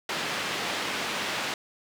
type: band-pass noise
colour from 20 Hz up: white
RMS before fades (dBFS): -31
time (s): 0.09-1.54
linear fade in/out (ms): 2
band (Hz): 160 to 3200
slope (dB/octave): 12
effects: none